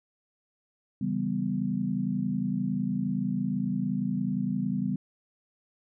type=chord; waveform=sine; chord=C# half-diminished seventh; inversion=none; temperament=equal; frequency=138.59 / 164.81 / 196 / 246.9 Hz; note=C#3 / E3 / G3 / B3; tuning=0 / 0 / 0 / 0 cents; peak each=-35 / -35 / -29 / -31 dBFS; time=1.01-4.96 s; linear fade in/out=5 ms; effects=none